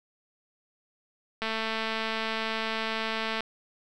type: click train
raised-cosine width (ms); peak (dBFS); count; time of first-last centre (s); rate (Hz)
0.3; -15; 442; 1.42-3.406; 222
effects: none